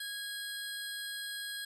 25% pulse tone pair together, 1649 / 4155 Hz, G#6 / C8, -13 / -13 cents, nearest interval octave + major third, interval 1600 cents, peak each -36 / -38 dBFS, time 0-1.65 s, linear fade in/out 5 ms, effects resampled to 32000 Hz

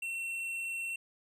sine tone with tanh clipping, 2712 Hz, E7, 49 cents sharp, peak -36 dBFS, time 0.02-0.96 s, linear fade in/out 5 ms, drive 9 dB, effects none

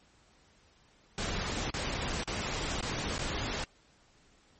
pink noise with dropouts, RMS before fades -34 dBFS, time 1.18-3.64 s, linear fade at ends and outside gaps 1 ms, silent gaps 1.704-1.74 / 2.235-2.275 / 2.809-2.826 / 3.181-3.191 s, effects pink hiss -64 dBFS RMS until 4.59 s + MP3 32 kbps

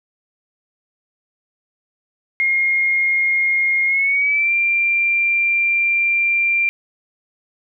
sine tone with pitch glide, 2139 to 2373 Hz, C7 to D7, +38 to +17 cents, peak -14 dBFS, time 2.4-6.69 s, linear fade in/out 0 ms, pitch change +179 cents, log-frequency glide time 3.86-4.53 s, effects none

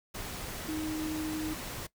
sine tone in noise, 311.1 Hz, D#4, in tune, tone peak -32 dBFS, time 0.68-1.54 s, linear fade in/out 10 ms, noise pink, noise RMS -40 dBFS, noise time 0.14-1.87 s, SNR +5 dB, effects noise-tail reverb RT60 0.1 s tail -18 dB re dry

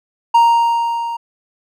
triangle tone with level ramp, 932.3 Hz, A#5, in tune, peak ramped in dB -4 to -19 dBFS, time 0.34-1.17 s, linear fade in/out 10 ms, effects none

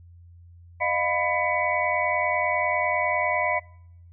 sine tone cluster, 614 / 704 / 996 / 1998 / 2246 Hz, D#5 / F5 / B5 / B6 / C#7, -23 / +14 / +14 / +20 / +22 cents, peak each -28 dBFS, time 0.8-3.6 s, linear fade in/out 20 ms, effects noise-tail reverb RT60 0.8 s tail -26 dB re dry + added 86 Hz sine -46 dBFS peak until 4.12 s

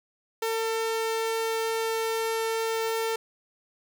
sawtooth tone, 449.8 Hz, A4, 38 cents sharp, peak -22 dBFS, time 0.42-3.16 s, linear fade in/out 5 ms, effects none

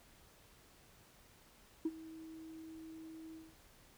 sine tone with ADSR envelope, 321 Hz, E4, 46 cents flat, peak -29 dBFS, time 1.85-3.55 s, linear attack 6 ms, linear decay 42 ms, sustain -19 dB, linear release 210 ms, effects tanh soft clip ceiling -29 dBFS + pink hiss -64 dBFS RMS until 3.97 s

